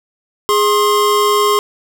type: tone pair together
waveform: square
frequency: 414.3 / 1064 Hz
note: G#4 / C6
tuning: -4 / +29 cents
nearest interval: octave + major third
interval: 1633 cents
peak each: -14 dBFS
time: 0.49-1.59 s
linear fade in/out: 0 ms
effects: none